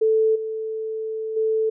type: tone with level steps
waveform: sine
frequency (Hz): 440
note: A4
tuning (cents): 0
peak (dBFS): -15 / -25 / -18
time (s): 0.01-1.7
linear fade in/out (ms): 10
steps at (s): 0.35 / 1.36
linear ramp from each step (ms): 10
effects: none